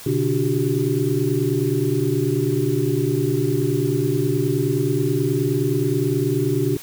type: tone cluster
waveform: sine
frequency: 123.3 / 143.1 / 293.8 / 363 / 392.5 Hz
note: B2 / D3 / D4 / F#4 / G4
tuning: -2 / -45 / +1 / -33 / +2 cents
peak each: -24 dBFS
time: 0.06-6.77 s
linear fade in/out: 5 ms
effects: white hiss -39 dBFS RMS until 6.82 s